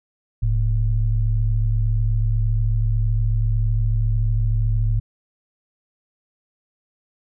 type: tone pair together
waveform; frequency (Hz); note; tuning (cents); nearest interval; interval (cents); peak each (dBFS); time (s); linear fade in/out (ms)
sine; 40.9 / 109.2; E1 / A2; -13 / -13; octave + perfect fourth; 1700; -19; 0.42-5; 10
effects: none